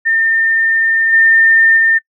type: tone with level steps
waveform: sine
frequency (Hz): 1808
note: A6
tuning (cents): +47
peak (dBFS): -10 / -6 / -8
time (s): 0.05-1.99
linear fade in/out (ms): 20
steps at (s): 1.12 / 1.76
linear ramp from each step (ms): 20
effects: noise-tail reverb RT60 0.1 s tail -24 dB re dry